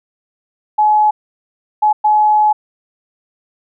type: tone bursts at uneven times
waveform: sine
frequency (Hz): 849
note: G#5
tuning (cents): +38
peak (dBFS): -8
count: 3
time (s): 0.78-1.11 / 1.82-1.93 / 2.04-2.53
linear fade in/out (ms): 10
effects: none